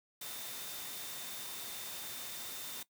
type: tone in noise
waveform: sine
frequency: 3611 Hz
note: A7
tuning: 44 cents sharp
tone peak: -51 dBFS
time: 0.21-2.83 s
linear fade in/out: 5 ms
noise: white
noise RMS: -44 dBFS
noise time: 0.21-2.83 s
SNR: -10 dB
effects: noise-tail reverb RT60 0.1 s tail -18 dB re dry + high-pass 100 Hz 12 dB/octave